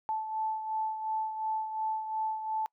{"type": "beating tone pair", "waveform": "sine", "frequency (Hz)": [874, 876.8], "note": ["A5", "A5"], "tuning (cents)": [-12, -6], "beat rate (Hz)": 2.8, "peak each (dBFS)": [-31, -39], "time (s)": [0.09, 2.66], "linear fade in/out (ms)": 0, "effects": ["noise-tail reverb RT60 0.1 s tail -26 dB re dry"]}